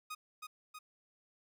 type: tone with echo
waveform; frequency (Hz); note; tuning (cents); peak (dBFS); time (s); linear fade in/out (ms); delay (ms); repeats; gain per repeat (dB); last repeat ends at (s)
sawtooth; 1244.5; D#6; 0; -37; 0.1-0.15; 10; 320; 2; -3; 0.79
effects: none